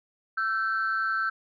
sine tone pair together, 1338.2 / 1549 Hz, E6 / G6, +26 / -21 cents, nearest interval minor third, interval 253 cents, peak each -26 dBFS, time 0.37-1.3 s, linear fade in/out 10 ms, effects tanh soft clip ceiling -20 dBFS

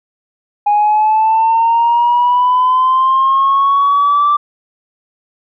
sine linear sweep, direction up, 823 to 1174.7 Hz, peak -7 dBFS, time 0.66-4.37 s, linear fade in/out 10 ms, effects tanh soft clip ceiling -5 dBFS

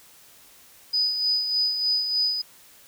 sine tone with tremolo, 4978 Hz, D#8, in tune, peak -19 dBFS, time 0.93-2.42 s, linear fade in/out 10 ms, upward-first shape sine, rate 3.3 Hz, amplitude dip 50%, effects white hiss -52 dBFS RMS until 2.87 s

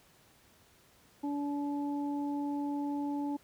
harmonic tone, 287.3 Hz, D4, 38 cents flat, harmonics 1 / 2 / 3, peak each -32 / -48 / -41 dBFS, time 1.23-3.37 s, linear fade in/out 10 ms, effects pink hiss -63 dBFS RMS until 3.43 s + high-pass 60 Hz 12 dB/octave

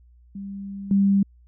sine tone with level steps, 197.7 Hz, G3, 15 cents sharp, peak -31 / -15 dBFS, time 0.35-1.23 s, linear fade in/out 5 ms, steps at 0.91 s, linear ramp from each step 2 ms, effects added 60 Hz sine -50 dBFS peak until 1.47 s

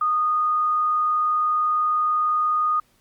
sine tone, 1233 Hz, D#6, 16 cents flat, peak -18 dBFS, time 0.01-2.8 s, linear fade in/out 5 ms, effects pink hiss -62 dBFS RMS until 3 s + Opus 32 kbps

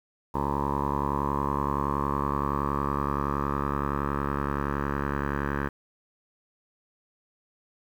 10% pulse tone with low-pass filter sweep, 70.7 Hz, C#2, 35 cents sharp, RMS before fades -28 dBFS, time 0.34-5.69 s, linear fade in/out 10 ms, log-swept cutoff 940 to 1500 Hz, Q 5.8, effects 9-bit

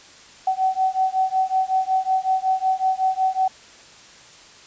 sine beating tone pair, 754 / 759.4 Hz, F#5 / F#5, +32 / +45 cents, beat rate 5.4 Hz, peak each -21 / -21 dBFS, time 0.47-3.48 s, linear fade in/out 5 ms, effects white hiss -46 dBFS RMS until 4.66 s + resampled to 16000 Hz

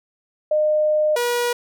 sine / sawtooth tone pair in turn, 610 / 482.1 Hz, D#5 / B4, -34 / -42 cents, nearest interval major third, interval 408 cents, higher first, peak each -15 dBFS, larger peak neither, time 0.51-1.16 / 1.16-1.53 s, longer first, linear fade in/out 5 ms, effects none

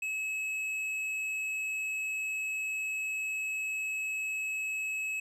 sine tone with tanh clipping, 2578 Hz, E7, 39 cents flat, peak -33 dBFS, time 0.02-5.2 s, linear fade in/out 5 ms, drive 8 dB, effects none

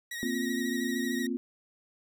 sawtooth tone with vibrato, 1895 Hz, A#6, 28 cents sharp, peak -32 dBFS, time 0.11-1.27 s, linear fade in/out 5 ms, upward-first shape sine, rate 13 Hz, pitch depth 38 cents each way
sine chord, Bb suspended second, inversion none, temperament equal, 233.1 / 261.6 / 349.2 Hz, Bb3 / C4 / F4, 0 / 0 / 0 cents, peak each -33 / -32 / -36 dBFS, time 0.23-1.37 s, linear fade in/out 0 ms
effects none

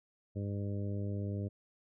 harmonic tone, 100.9 Hz, G#2, 49 cents flat, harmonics 1 / 2 / 3 / 4 / 5 / 6, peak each -35 / -41 / -45 / -47 / -49 / -51 dBFS, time 0.35-1.49 s, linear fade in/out 20 ms, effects none

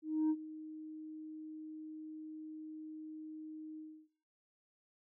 sine tone with ADSR envelope, 311.5 Hz, D#4, 2 cents sharp, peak -26 dBFS, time 0.02-4.08 s, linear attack 280 ms, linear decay 55 ms, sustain -19 dB, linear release 300 ms, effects noise-tail reverb RT60 0.7 s tail -26 dB re dry + tanh soft clip ceiling -28 dBFS

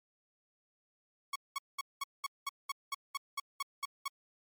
sawtooth tone bursts, 1108.7 Hz, C#6, in tune, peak -30 dBFS, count 13, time 1.33-4.081 s, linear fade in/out 5 ms, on 27 ms, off 200 ms, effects MP3 96 kbps

